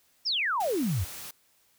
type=exponential sweep; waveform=sine; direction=down; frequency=5740 to 77 Hz; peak=-25 dBFS; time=0.25-1.05 s; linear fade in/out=20 ms
type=noise; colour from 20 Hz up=white; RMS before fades=-41 dBFS; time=0.6-1.31 s; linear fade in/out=5 ms
effects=white hiss -66 dBFS RMS until 1.78 s